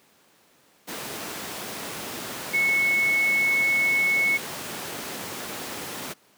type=tone in noise; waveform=sine; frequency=2200 Hz; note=C#7; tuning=14 cents flat; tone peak=-19 dBFS; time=2.53-4.38 s; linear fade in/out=20 ms; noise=pink; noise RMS=-33 dBFS; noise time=0.87-6.14 s; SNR=+11 dB; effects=pink hiss -59 dBFS RMS until 6.37 s + high-pass 200 Hz 12 dB/octave